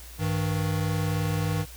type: tone pair together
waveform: square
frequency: 99.5 / 158.08 Hz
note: G2 / D#3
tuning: +26 / +28 cents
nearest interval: minor sixth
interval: 802 cents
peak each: -28 dBFS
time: 0.18-1.66 s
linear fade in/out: 50 ms
effects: added 59 Hz sine -43 dBFS peak until 1.76 s + white hiss -47 dBFS RMS until 1.76 s